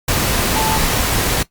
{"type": "tone in noise", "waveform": "sine", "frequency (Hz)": 880, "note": "A5", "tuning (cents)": 0, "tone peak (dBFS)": -19, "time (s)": [0.56, 0.78], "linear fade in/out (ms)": 5, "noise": "pink", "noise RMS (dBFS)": -17, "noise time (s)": [0.08, 1.43], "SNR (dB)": -5, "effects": ["noise-tail reverb RT60 0.1 s tail -17 dB re dry", "Opus 48 kbps"]}